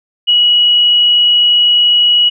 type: tone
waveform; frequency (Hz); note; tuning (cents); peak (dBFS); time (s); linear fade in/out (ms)
sine; 2917; F#7; -25; -6; 0.27-2.3; 20
effects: none